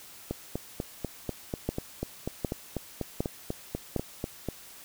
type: two click trains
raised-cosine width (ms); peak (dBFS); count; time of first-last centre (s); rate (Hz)
2; -14 / -17; 4 / 18; 1.69-3.963 / 0.31-4.487; 1.32 / 4.07
effects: white hiss -49 dBFS RMS until 4.84 s